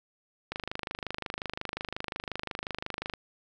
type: click train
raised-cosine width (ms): 0.3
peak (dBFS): -17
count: 68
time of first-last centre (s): 0.52-3.137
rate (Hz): 25.6
effects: none